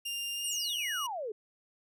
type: tone with pitch glide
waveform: sawtooth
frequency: 2800 to 2890 Hz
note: F7 to F#7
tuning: +4 to -41 cents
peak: -31 dBFS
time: 0.05-1.07 s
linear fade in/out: 10 ms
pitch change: +55 cents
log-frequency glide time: 0.34-0.69 s
type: exponential sweep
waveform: sine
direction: down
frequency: 9520 to 402.6 Hz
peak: -34 dBFS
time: 0.44-1.32 s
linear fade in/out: 5 ms
effects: none